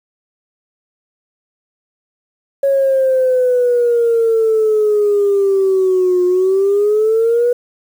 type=exponential two-way sweep; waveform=sine; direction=down then up; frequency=554.4 to 358 to 489.8 Hz; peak=-9 dBFS; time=2.63-7.53 s; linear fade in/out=5 ms; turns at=6.25 s; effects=tanh soft clip ceiling -6 dBFS + 7-bit